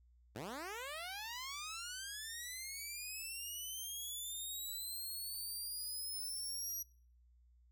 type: linear sweep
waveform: 10% pulse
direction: up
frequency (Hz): 91.6 to 5800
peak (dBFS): -35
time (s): 0.35-6.83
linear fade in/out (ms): 10
effects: noise-tail reverb RT60 0.5 s tail -24 dB re dry + added 60 Hz sine -64 dBFS peak until 7.71 s